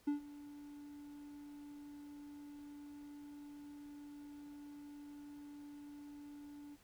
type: tone with ADSR envelope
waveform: triangle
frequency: 290.6 Hz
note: D4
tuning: 18 cents flat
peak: -29 dBFS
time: 0.07-6.77 s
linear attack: 9 ms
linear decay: 120 ms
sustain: -19 dB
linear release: 35 ms
effects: pink hiss -68 dBFS RMS until 6.83 s